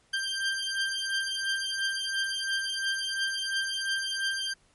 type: beating tone pair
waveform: 20% pulse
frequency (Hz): 1577 / 1579.9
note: G6 / G6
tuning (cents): +10 / +13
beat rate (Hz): 2.9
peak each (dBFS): -26 / -27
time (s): 0.13-4.54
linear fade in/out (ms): 10
effects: pink hiss -65 dBFS RMS until 4.74 s + MP3 48 kbps